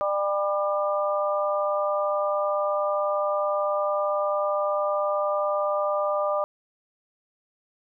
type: harmonic tone with a mistuned harmonic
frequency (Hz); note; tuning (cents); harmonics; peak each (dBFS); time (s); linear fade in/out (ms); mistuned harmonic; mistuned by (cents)
199.5; G3; +31; 3 / 4 / 5 / 6; -24 / -32 / -34 / -28; 0.01-6.44; 0; 5; -15
effects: none